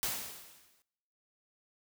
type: noise with exponential decay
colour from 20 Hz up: white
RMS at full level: -32 dBFS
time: 0.03-0.82 s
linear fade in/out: 0 ms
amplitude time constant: 170 ms
effects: noise-tail reverb RT60 1.0 s tail -24 dB re dry